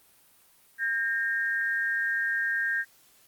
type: tone pair together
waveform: sine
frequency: 1602.6 / 1842 Hz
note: G6 / A#6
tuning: +38 / -21 cents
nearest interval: major second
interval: 241 cents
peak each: -27 / -29 dBFS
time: 0.78-2.85 s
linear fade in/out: 50 ms
effects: white hiss -60 dBFS RMS until 3.27 s + Opus 32 kbps